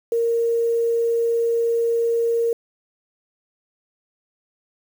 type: tone with quantisation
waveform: sine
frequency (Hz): 464.3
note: A#4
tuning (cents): -7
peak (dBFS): -17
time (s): 0.12-2.53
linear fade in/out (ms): 2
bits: 7
effects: none